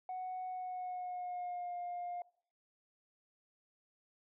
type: tone with pitch glide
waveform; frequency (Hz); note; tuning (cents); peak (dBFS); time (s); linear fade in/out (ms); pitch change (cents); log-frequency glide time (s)
sine; 740 to 707.4; F#5 to F5; 0 to +22; -37; 0.09-2.22; 2; -78; 0.47-1.76
effects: noise-tail reverb RT60 0.6 s tail -23 dB re dry + tanh soft clip ceiling -36 dBFS